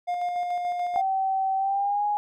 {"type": "tone with tremolo", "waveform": "triangle", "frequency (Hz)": 709, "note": "F5", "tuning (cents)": 26, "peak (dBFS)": -22, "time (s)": [0.07, 1.02], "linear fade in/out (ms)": 20, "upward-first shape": "square", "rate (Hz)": 6.9, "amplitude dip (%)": 30}
{"type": "tone with pitch glide", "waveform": "sine", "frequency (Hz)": [769, 829], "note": ["G5", "G#5"], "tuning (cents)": [-33, -3], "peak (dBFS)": -22, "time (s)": [0.96, 2.17], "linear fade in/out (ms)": 0, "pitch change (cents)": 130, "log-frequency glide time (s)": [1.56, 2.05]}
{"effects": []}